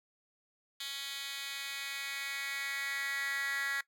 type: tone with high-pass filter sweep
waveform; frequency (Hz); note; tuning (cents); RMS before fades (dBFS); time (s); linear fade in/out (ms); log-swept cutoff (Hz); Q
10% pulse; 277.2; C#4; 0; -38; 0.8-3.81; 5; 3000 to 1800; 4.3
effects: noise-tail reverb RT60 0.1 s tail -19 dB re dry